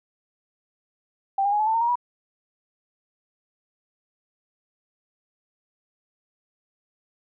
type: tone with pitch steps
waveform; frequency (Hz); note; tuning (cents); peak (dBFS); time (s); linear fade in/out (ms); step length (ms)
sine; 784 / 808.4 / 833.5 / 859.4 / 886.1 / 913.7 / 942.1 / 971.4; G5 / G#5 / G#5 / A5 / A5 / A#5 / A#5 / B5; 0 / -47 / +6 / -41 / +12 / -35 / +18 / -29; -19; 1.38-1.956; 5; 72
effects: none